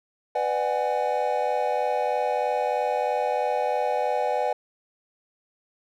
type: chord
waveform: triangle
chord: G# half-diminished seventh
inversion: first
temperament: just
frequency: 498.4 / 598 / 747.5 / 830.6 Hz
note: B4 / D5 / F#5 / G#5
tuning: +16 / +31 / +17 / 0 cents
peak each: -26 dBFS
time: 0.35-4.53 s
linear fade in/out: 5 ms
effects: none